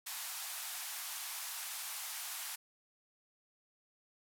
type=band-pass noise; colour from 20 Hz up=white; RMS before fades=-43 dBFS; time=0.06-2.56 s; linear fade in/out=10 ms; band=700 to 15000 Hz; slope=48 dB/octave; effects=none